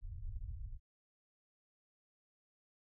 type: low-pass noise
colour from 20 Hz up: pink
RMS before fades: -44 dBFS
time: 0.01-0.8 s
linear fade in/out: 50 ms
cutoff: 110 Hz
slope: 48 dB/octave
effects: none